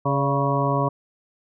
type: harmonic tone with a mistuned harmonic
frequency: 138.59 Hz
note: C#3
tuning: in tune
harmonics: 1 / 2 / 3 / 4 / 5 / 7 / 8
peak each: -23 / -28 / -29 / -27 / -29 / -26 / -27 dBFS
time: 0.05-0.89 s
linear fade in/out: 10 ms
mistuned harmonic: 4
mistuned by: +52 cents
effects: none